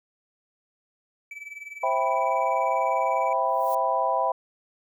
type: tone with tremolo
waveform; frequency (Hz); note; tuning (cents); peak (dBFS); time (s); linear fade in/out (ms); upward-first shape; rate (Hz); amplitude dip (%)
triangle; 2306; D7; -32; -32; 1.31-3.33; 2; triangle; 20; 85
type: chord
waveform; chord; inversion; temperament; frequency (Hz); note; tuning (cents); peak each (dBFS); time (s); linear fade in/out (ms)
sine; C major seventh; none; equal with one note detuned; 527.8 / 659.3 / 784 / 987.8; C5 / E5 / G5 / B5; +15 / 0 / 0 / 0; -29 / -27 / -27 / -25; 1.83-4.32; 5
type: noise with exponential growth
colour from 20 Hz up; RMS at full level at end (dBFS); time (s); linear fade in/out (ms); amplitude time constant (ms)
violet; -37; 3.41-3.75; 5; 73
effects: none